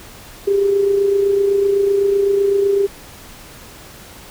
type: tone with amplitude modulation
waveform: sine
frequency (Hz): 398.2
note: G4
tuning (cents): +27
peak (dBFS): -10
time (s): 0.47-2.87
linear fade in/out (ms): 10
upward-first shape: sine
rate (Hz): 27.9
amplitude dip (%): 45
effects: pink hiss -39 dBFS RMS until 4.3 s